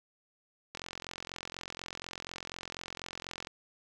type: click train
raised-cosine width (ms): 0.2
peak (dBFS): -22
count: 121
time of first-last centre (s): 0.75-3.471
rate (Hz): 44.1
effects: none